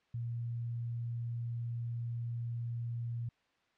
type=tone; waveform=sine; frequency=117.9 Hz; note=A#2; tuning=20 cents sharp; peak=-35 dBFS; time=0.14-3.29 s; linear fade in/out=5 ms; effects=white hiss -73 dBFS RMS until 3.77 s + low-pass 3000 Hz 12 dB/octave